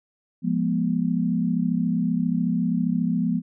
sine chord, F diminished, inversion none, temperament equal with one note detuned, 174.61 / 207.7 / 242.4 Hz, F3 / Ab3 / Cb4, 0 / 0 / -32 cents, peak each -24 / -26 / -24 dBFS, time 0.42-3.42 s, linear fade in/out 50 ms, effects none

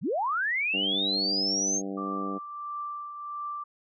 sine linear sweep, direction up, 110.9 to 6530 Hz, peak -25 dBFS, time 0.01-1.82 s, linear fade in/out 50 ms
harmonic tone, 97.7 Hz, G2, 5 cents flat, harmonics 2 / 3 / 4 / 5 / 6 / 7 / 8, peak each -36 / -35 / -40 / -41 / -45 / -46 / -49 dBFS, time 0.73-2.39 s, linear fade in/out 20 ms
sine tone with tremolo, 1174.7 Hz, D6, in tune, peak -31 dBFS, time 1.97-3.64 s, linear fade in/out 10 ms, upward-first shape triangle, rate 1.5 Hz, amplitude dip 55%
effects none

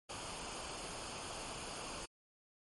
pink noise with comb filter, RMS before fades -45 dBFS, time 0.09-2.06 s, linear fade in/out 10 ms, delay 0.52 ms, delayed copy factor -0.55, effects MP3 48 kbps

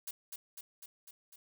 blue noise with echo, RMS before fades -41 dBFS, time 0.07-0.11 s, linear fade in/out 5 ms, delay 250 ms, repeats 5, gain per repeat -3 dB, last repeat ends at 1.36 s, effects none

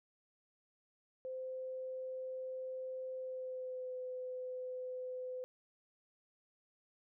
sine tone with pitch glide, 517 to 507.5 Hz, C5 to B4, -21 to +47 cents, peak -40 dBFS, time 1.25-5.44 s, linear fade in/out 0 ms, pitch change -32 cents, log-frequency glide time 3.15-3.96 s, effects none

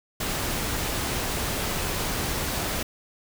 pink noise, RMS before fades -28 dBFS, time 0.2-2.83 s, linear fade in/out 5 ms, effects none

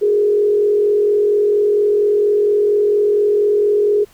sine tone with frequency modulation, 415.3 Hz, G#4, in tune, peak -11 dBFS, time 0.01-4.05 s, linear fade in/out 20 ms, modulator 44.3 Hz, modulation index 0.52, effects pink hiss -50 dBFS RMS until 4.13 s

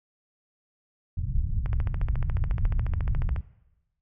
pink low-pass noise, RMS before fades -26 dBFS, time 1.17-3.41 s, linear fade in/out 5 ms, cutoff 120 Hz, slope 24 dB/octave
click train, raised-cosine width 0.5 ms, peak -23 dBFS, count 25, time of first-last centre 1.66-3.362 s, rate 14.1 Hz
effects noise-tail reverb RT60 1.0 s tail -19 dB re dry

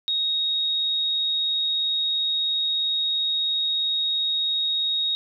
sine tone, 3757 Hz, A#7, 13 cents sharp, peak -21 dBFS, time 0.08-5.15 s, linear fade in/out 0 ms, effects none

